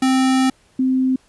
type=tone pair in turn; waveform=square / sine; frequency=261.6 / 259.8 Hz; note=C4 / C4; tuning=0 / -12 cents; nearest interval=unison; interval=12 cents; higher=first; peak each=-14 dBFS; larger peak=neither; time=0.02-0.5 / 0.79-1.16 s; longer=first; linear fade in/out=5 ms; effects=pink hiss -56 dBFS RMS until 1.28 s + resampled to 24000 Hz